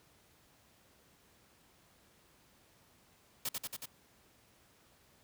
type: noise with echo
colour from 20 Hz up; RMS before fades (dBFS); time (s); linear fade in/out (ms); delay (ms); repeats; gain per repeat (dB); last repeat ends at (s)
white; -36; 3.45-3.49; 5; 92; 4; -2; 3.858
effects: pink hiss -66 dBFS RMS until 5.23 s + high-pass 60 Hz 12 dB/octave